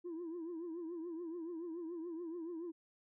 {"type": "tone with vibrato", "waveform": "sine", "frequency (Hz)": 336.3, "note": "E4", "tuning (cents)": 35, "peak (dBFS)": -39, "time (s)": [0.04, 2.72], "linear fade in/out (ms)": 20, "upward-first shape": "triangle", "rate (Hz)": 7, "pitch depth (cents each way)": 120, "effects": ["tanh soft clip ceiling -39 dBFS"]}